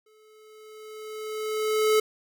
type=tone with exponential growth; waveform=square; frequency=431.8 Hz; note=A4; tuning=33 cents flat; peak=-18 dBFS; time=0.06-2 s; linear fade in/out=5 ms; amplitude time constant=420 ms; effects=none